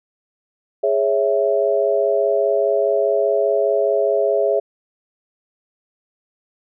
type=chord; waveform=sine; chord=C# minor; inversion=second; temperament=equal; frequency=415.3 / 554.4 / 659.3 Hz; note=G#4 / C#5 / E5; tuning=0 / 0 / 0 cents; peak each=-19 dBFS; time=0.83-4.6 s; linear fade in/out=10 ms; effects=none